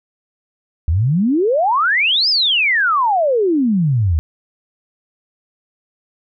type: exponential two-way sweep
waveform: sine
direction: up then down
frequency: 73.42 to 5274 to 73.42 Hz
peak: -12 dBFS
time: 0.88-4.19 s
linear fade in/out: 0 ms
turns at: 2.29 s
effects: none